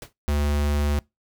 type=noise with exponential decay; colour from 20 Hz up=pink; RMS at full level=-33 dBFS; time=0.02-0.13 s; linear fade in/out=2 ms; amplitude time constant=22 ms
type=tone; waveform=square; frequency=73 Hz; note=D2; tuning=10 cents flat; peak=-21 dBFS; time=0.28-0.99 s; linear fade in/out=0 ms
effects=noise-tail reverb RT60 0.2 s tail -24 dB re dry